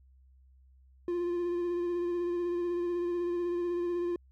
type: tone with vibrato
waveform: triangle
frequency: 349.2 Hz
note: F4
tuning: in tune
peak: -27 dBFS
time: 1.08-4.16 s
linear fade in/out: 2 ms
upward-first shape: sine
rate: 16 Hz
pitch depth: 22 cents each way
effects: added 65 Hz sine -57 dBFS peak until 4.31 s